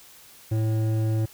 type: tone with hard clipping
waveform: triangle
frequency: 110 Hz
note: A2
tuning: in tune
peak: -23 dBFS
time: 0.51-1.26 s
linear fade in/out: 10 ms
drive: 14 dB
effects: white hiss -50 dBFS RMS until 1.33 s